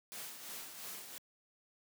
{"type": "noise with tremolo", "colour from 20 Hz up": "white", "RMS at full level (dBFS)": -45, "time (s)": [0.12, 1.18], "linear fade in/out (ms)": 0, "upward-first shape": "sine", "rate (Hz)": 2.9, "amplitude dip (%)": 50, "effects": ["high-pass 150 Hz 12 dB/octave"]}